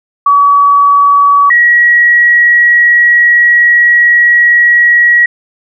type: tone pair in turn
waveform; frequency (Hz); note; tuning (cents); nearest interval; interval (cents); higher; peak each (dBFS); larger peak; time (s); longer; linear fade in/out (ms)
sine; 1137 / 1912.2; C#6 / A#6; +44 / +44; major sixth; 900; second; -3; neither; 0.26-1.5 / 1.5-5.26; second; 5
effects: none